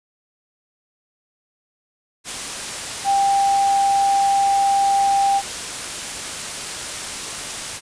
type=tone in noise; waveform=sine; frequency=793 Hz; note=G5; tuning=20 cents sharp; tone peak=-14 dBFS; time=3.04-5.42 s; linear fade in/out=50 ms; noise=white; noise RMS=-28 dBFS; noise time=2.24-7.81 s; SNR=+11 dB; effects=resampled to 22050 Hz